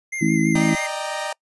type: tone with vibrato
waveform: square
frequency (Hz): 2079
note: C7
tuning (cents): -12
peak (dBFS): -26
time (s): 0.12-0.87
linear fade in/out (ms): 10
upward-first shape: sine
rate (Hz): 6.1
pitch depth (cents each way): 34
type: harmonic tone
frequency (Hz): 53.9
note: A1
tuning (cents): -35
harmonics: 3 / 4 / 5 / 6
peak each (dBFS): -21 / -21 / -23 / -21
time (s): 0.21-0.75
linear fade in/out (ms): 10
type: chord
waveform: sawtooth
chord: Eb major seventh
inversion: third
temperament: equal with one note detuned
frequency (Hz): 594.2 / 622.3 / 784 / 932.3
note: D5 / Eb5 / G5 / Bb5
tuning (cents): +20 / 0 / 0 / 0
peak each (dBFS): -27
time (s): 0.55-1.33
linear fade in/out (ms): 5
type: clicks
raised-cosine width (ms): 3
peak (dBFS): -21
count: 2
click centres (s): 0.557 / 0.749
effects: noise-tail reverb RT60 0.1 s tail -26 dB re dry + resampled to 24000 Hz